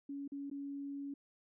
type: tone with dropouts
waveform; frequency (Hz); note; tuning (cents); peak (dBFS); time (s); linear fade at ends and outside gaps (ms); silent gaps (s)
sine; 280.7; C#4; +22; -40; 0.09-1.14; 5; 0.278-0.319 / 0.5-0.512
effects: none